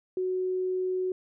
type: tone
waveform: sine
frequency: 370 Hz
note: F#4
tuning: in tune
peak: -26 dBFS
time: 0.17-1.12 s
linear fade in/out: 2 ms
effects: none